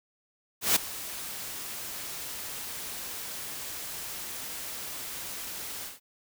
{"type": "noise with ADSR envelope", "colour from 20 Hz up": "white", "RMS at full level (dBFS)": -21, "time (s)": [0.61, 6], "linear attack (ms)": 150, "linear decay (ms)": 8, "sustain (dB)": -17, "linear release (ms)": 170, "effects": []}